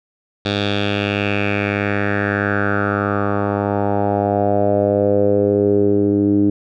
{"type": "tone with low-pass filter sweep", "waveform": "10% pulse", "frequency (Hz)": 101.6, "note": "G#2", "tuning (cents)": -38, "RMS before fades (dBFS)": -17, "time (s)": [0.45, 6.5], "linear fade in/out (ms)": 5, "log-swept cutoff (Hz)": [3800, 300], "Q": 4.1, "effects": []}